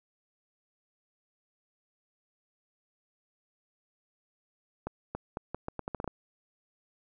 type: accelerating click train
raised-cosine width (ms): 1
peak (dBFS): -20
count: 11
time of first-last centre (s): 4.87-6.077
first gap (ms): 280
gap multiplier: 0.79
effects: none